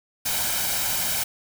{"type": "noise with comb filter", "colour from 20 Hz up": "white", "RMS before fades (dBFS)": -25, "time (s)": [0.25, 1.24], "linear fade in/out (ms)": 10, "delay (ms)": 1.3, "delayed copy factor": 0.55, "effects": []}